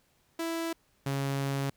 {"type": "tone pair in turn", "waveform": "sawtooth", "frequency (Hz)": [330.7, 138], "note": ["E4", "C#3"], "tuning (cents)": [6, -7], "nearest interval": "octave + minor third", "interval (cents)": 1513, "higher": "first", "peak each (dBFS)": [-27, -25], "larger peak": "second", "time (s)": [[0.39, 0.73], [1.06, 1.7]], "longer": "second", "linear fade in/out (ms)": 5, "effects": ["pink hiss -69 dBFS RMS until 1.76 s"]}